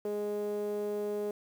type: tone with band-pass filter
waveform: sawtooth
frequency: 207.4 Hz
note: G#3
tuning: 2 cents flat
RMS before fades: -34 dBFS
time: 0.05-1.31 s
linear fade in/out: 2 ms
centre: 470 Hz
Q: 6
effects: 9-bit